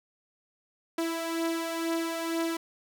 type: beating tone pair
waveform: sawtooth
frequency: 330 / 332.1 Hz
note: E4 / E4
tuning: +2 / +13 cents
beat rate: 2.1 Hz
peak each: -26 / -31 dBFS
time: 0.98-2.57 s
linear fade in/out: 5 ms
effects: none